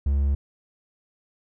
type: tone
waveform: triangle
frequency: 70 Hz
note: C#2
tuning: 18 cents sharp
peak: -17 dBFS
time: 0.06-0.35 s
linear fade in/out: 5 ms
effects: none